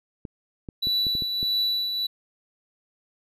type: clicks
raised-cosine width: 3 ms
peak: -22 dBFS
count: 7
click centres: 0.252 / 0.688 / 0.871 / 1.068 / 1.152 / 1.222 / 1.429 s
type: tone with tremolo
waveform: triangle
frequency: 3951 Hz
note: B7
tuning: in tune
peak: -19 dBFS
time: 0.82-2.07 s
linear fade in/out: 10 ms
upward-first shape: triangle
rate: 1.6 Hz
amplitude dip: 50%
effects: resampled to 32000 Hz